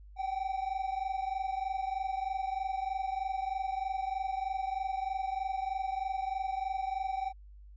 triangle tone pair together, 760.8 / 784 Hz, F#5 / G5, +48 / 0 cents, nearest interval minor second, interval 52 cents, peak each -32 / -34 dBFS, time 0.16-7.33 s, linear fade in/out 50 ms, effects added 50 Hz sine -49 dBFS peak until 7.76 s + resampled to 16000 Hz

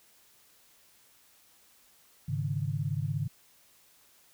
sine chord, Ab suspended fourth, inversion none, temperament equal, 103.83 / 138.59 / 155.56 Hz, Ab2 / Db3 / Eb3, 0 / 0 / 0 cents, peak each -34 / -32 / -34 dBFS, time 2.28-3.28 s, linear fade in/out 10 ms, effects white hiss -62 dBFS RMS until 4.33 s

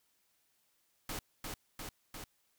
pink noise with echo, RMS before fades -40 dBFS, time 1.09-1.19 s, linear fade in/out 2 ms, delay 350 ms, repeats 3, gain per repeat -2 dB, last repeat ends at 2.24 s, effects white hiss -75 dBFS RMS until 2.58 s

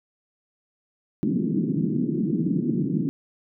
pink band-pass noise, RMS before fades -24 dBFS, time 1.23-3.09 s, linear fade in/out 0 ms, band 150 to 340 Hz, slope 48 dB/octave, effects none

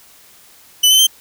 sawtooth tone with pitch steps, 2996 / 3064 / 3134 Hz, F#7 / G7 / G7, +21 / -40 / -1 cents, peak -5 dBFS, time 0.83-1.07 s, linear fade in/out 10 ms, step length 80 ms, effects white hiss -46 dBFS RMS until 1.2 s

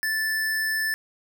square tone, 1756 Hz, A6, 4 cents flat, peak -24 dBFS, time 0.03-0.94 s, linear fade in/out 0 ms, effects none

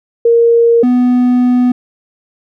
sine / triangle tone pair in turn, 466.2 / 247.9 Hz, A#4 / B3, 0 / +7 cents, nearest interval major seventh, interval 1093 cents, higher first, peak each -5 dBFS, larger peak neither, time 0.25-0.83 / 0.83-1.72 s, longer second, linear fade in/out 5 ms, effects none

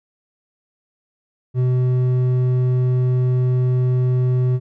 sine tone with hard clipping, 126.3 Hz, B2, 39 cents sharp, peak -16 dBFS, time 1.54-4.6 s, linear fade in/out 50 ms, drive 6 dB, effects none

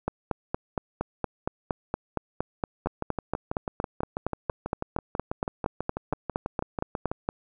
two click trains, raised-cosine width 1 ms, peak -12 / -15 dBFS, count 32 / 27, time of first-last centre 0.08-7.289 / 2.86-7.115 s, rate 4.3 / 6.11 Hz, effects none

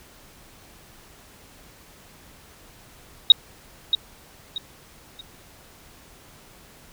sine tone with echo, 3771 Hz, A#7, 19 cents sharp, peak -5 dBFS, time 3.3-3.32 s, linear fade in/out 2 ms, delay 630 ms, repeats 3, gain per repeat -10 dB, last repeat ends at 5.21 s, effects pink hiss -50 dBFS RMS until 6.92 s

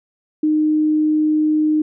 sine tone, 307.1 Hz, D#4, 23 cents flat, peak -13 dBFS, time 0.43-1.82 s, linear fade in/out 5 ms, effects none

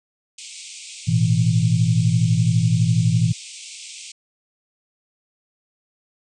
white band-pass noise, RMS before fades -38 dBFS, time 0.38-4.12 s, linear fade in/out 5 ms, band 2200 to 8800 Hz, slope 96 dB/octave
sine chord, A suspended second, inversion none, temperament equal with one note detuned, 110 / 121.98 / 164.81 Hz, A2 / B2 / E3, 0 / -21 / 0 cents, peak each -19 dBFS, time 1.07-3.33 s, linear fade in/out 20 ms
effects none

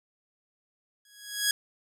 10% pulse tone with exponential growth, 1661.2 Hz, G#6, in tune, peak -12 dBFS, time 1.05-1.51 s, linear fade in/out 2 ms, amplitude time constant 100 ms, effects none

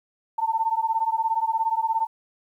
sine beating tone pair, 889 / 906 Hz, A5 / A#5, +18 / -50 cents, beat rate 17 Hz, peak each -24 dBFS, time 0.38-2.07 s, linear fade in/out 10 ms, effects 10-bit

